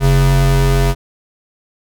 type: tone pair together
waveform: square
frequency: 45.59 / 136.3 Hz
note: F#1 / C#3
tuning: -25 / -29 cents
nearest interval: octave + perfect fifth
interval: 1896 cents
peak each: -13 dBFS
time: 0-0.95 s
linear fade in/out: 50 ms
effects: none